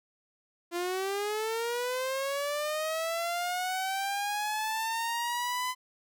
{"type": "linear sweep", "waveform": "sawtooth", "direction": "up", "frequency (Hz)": [341.5, 1016], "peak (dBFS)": -26, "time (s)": [0.71, 5.75], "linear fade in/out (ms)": 50, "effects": []}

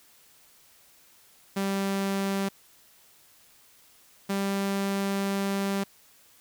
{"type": "tone pair in turn", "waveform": "sawtooth", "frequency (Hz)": [196, 197.14], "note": ["G3", "G3"], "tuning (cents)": [0, 10], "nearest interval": "unison", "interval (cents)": 10, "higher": "second", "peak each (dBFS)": -22, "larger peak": "neither", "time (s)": [[1.56, 2.49], [4.29, 5.84]], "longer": "second", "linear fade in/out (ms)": 10, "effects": ["white hiss -58 dBFS RMS until 6.4 s"]}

